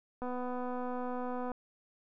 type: click train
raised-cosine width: 1 ms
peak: -26 dBFS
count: 324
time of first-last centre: 0.22-1.517 s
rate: 249 Hz
effects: none